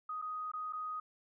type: tone with dropouts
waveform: sine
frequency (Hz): 1249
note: D#6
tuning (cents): +6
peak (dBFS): -37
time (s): 0.09-1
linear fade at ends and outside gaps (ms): 5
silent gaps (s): 0.217-0.222 / 0.517-0.535 / 0.726-0.732
effects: none